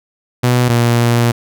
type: tone pair in turn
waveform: sawtooth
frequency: 123.3 / 118.74 Hz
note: B2 / A#2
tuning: -2 / +32 cents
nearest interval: minor second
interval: 66 cents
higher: first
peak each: -6 dBFS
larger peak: neither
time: 0.43-0.69 / 0.69-1.32 s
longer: second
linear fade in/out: 10 ms
effects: none